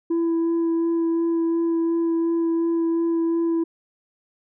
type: tone with vibrato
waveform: sine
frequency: 333 Hz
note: E4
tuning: 18 cents sharp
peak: -16 dBFS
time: 0.1-3.64 s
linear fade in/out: 10 ms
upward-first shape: sine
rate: 2.8 Hz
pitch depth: 11 cents each way
effects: tanh soft clip ceiling -18 dBFS